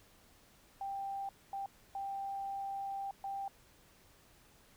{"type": "tone bursts at uneven times", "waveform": "sine", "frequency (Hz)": 788, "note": "G5", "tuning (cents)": 9, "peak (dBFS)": -37, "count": 4, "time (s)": [[0.81, 1.29], [1.53, 1.66], [1.95, 3.11], [3.24, 3.48]], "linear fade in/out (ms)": 2, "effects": ["pink hiss -64 dBFS RMS until 4.76 s"]}